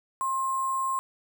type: tone with sample-and-hold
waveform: sine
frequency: 1062 Hz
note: C6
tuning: 25 cents sharp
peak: -25 dBFS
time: 0.21-0.99 s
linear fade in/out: 0 ms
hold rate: 8820 Hz
effects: none